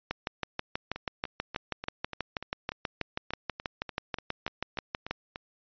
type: two click trains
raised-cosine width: 0.3 ms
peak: -21 / -14 dBFS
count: 16 / 32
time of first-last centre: 0.96-5.359 / 0.11-5.11 s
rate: 3.41 / 6.2 Hz
effects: resampled to 11025 Hz